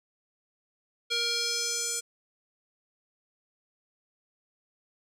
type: tone with band-pass filter sweep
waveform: square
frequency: 470 Hz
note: A#4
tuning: 14 cents sharp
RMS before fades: -30 dBFS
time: 1.1-2.01 s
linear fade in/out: 20 ms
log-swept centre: 3700 to 7900 Hz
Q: 2.5
effects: none

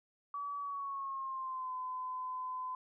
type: tone with pitch glide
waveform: sine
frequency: 1143 to 1018.3 Hz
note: D6 to C6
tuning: -47 to -47 cents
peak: -37 dBFS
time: 0.34-2.75 s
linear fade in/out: 2 ms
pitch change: -200 cents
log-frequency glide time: 0.59-1.73 s
effects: none

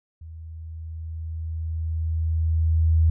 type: tone with level ramp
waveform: sine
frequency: 80.7 Hz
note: E2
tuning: 36 cents flat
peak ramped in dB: -37 to -14 dBFS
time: 0.21-3.1 s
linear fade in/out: 5 ms
effects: none

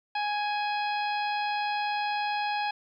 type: harmonic tone with a mistuned harmonic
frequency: 830.6 Hz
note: G#5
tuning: in tune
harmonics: 1 / 2 / 3 / 4 / 5 / 6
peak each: -28 / -36 / -36 / -41 / -42 / -45 dBFS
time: 0.15-2.71 s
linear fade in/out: 5 ms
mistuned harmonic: 3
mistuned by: +19 cents
effects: 11-bit

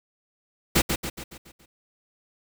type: noise with echo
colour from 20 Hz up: pink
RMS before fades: -19 dBFS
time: 0.75-0.82 s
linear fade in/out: 10 ms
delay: 140 ms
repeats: 6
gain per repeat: -6 dB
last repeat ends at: 1.66 s
effects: none

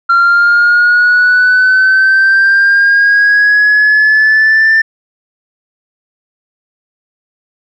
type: linear sweep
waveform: sine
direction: up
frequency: 1374 to 1786 Hz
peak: -3 dBFS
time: 0.09-4.82 s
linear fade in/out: 10 ms
effects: tanh soft clip ceiling -3 dBFS

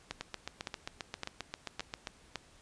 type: two click trains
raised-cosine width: 0.2 ms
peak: -20 / -19 dBFS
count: 15 / 5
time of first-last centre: 0.21-2.072 / 0.11-2.357 s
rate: 7.52 / 1.78 Hz
effects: pink hiss -61 dBFS RMS until 2.61 s + resampled to 22050 Hz

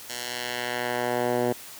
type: tone with band-pass filter sweep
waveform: 10% pulse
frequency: 122.2 Hz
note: B2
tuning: 18 cents flat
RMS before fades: -28 dBFS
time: 0.09-1.53 s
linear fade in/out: 10 ms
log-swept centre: 6500 to 420 Hz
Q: 0.73
effects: white hiss -43 dBFS RMS until 1.79 s + high-pass 60 Hz 12 dB/octave

